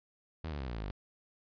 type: tone with pitch steps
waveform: sawtooth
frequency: 80.3 / 72.79 / 65.98 / 59.81 / 54.22 / 49.15 Hz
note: E2 / D2 / C2 / A#1 / A1 / G1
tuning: -45 / -15 / +15 / +45 / -25 / +5 cents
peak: -33 dBFS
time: 0.44-0.908 s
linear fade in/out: 0 ms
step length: 78 ms
effects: resampled to 11025 Hz